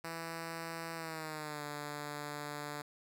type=tone with pitch glide; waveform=5% pulse; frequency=165.1 to 147.09 Hz; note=E3 to D3; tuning=+3 to +3 cents; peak=-29 dBFS; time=0.04-2.82 s; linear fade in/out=5 ms; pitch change=-200 cents; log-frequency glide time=0.95-1.63 s; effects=none